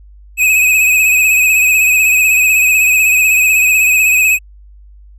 square tone with vibrato, 2541 Hz, D#7, 36 cents sharp, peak -8 dBFS, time 0.37-4.39 s, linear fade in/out 50 ms, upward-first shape sine, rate 16 Hz, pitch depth 47 cents each way, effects added 50 Hz sine -36 dBFS peak until 5.18 s

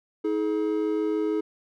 triangle tone pair together, 318.2 / 424.7 Hz, D#4 / G#4, +39 / +39 cents, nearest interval perfect fourth, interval 500 cents, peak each -24 dBFS, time 0.24-1.41 s, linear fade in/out 10 ms, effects none

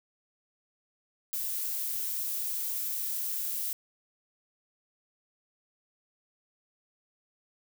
violet noise, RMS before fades -33 dBFS, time 1.33-3.73 s, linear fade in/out 0 ms, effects none

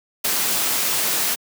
white noise with ADSR envelope, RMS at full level -19 dBFS, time 0.24-1.36 s, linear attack 10 ms, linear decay 12 ms, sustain -2 dB, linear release 28 ms, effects high-pass 150 Hz 12 dB/octave

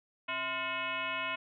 sine tone with frequency modulation, 1801 Hz, A6, 40 cents sharp, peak -32 dBFS, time 0.28-1.36 s, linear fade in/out 10 ms, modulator 383 Hz, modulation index 2.9, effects none

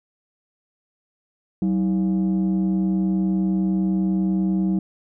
sine tone pair together, 189.86 / 320 Hz, F#3 / D#4, +45 / +49 cents, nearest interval major sixth, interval 904 cents, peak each -17 / -23 dBFS, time 1.62-4.79 s, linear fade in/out 2 ms, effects tanh soft clip ceiling -15 dBFS

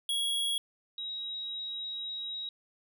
square / sine tone pair in turn, 3322 / 3824 Hz, G#7 / A#7, 0 / +43 cents, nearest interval major second, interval 243 cents, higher second, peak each -29 / -35 dBFS, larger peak first, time 0.09-0.58 / 0.98-2.49 s, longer second, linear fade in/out 2 ms, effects none

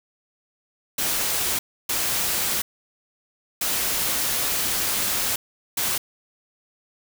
white noise bursts at uneven times, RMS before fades -24 dBFS, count 4, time 0.98-1.59 / 1.89-2.62 / 3.61-5.36 / 5.77-5.98 s, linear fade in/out 5 ms, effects none

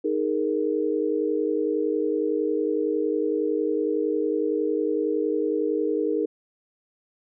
sine chord, D# suspended fourth, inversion none, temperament equal, 311.1 / 415.3 / 466.2 Hz, D#4 / G#4 / A#4, 0 / 0 / 0 cents, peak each -26 dBFS, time 0.04-6.26 s, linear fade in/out 10 ms, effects none

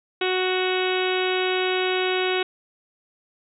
harmonic tone with a mistuned harmonic, 370 Hz, F#4, in tune, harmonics 1 / 2 / 3 / 4 / 5 / 6 / 7 / 8 / 9 / 10, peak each -23 / -30 / -34 / -31 / -36 / -32 / -31 / -33 / -34 / -34 dBFS, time 0.21-2.43 s, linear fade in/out 5 ms, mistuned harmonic 10, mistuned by +32 cents, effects none

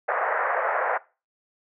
pink band-pass noise, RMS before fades -25 dBFS, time 0.08-0.98 s, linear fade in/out 10 ms, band 500 to 1900 Hz, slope 48 dB/octave, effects noise-tail reverb RT60 0.3 s tail -20 dB re dry

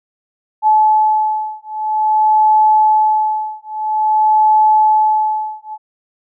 sine beating tone pair, 861 / 861.5 Hz, A5 / A5, -38 / -37 cents, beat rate 0.5 Hz, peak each -13 dBFS, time 0.62-5.78 s, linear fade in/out 50 ms, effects none

